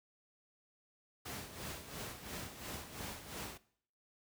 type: noise with tremolo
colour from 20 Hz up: pink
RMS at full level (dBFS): -43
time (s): 1.25-3.58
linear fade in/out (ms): 10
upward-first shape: sine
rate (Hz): 2.9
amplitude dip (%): 65
effects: noise-tail reverb RT60 0.6 s tail -20 dB re dry + high-pass 60 Hz 12 dB/octave